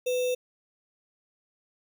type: tone with sample-and-hold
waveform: sine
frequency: 499.7 Hz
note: B4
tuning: 20 cents sharp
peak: -24 dBFS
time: 0.06-0.35 s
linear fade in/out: 10 ms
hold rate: 3150 Hz
effects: none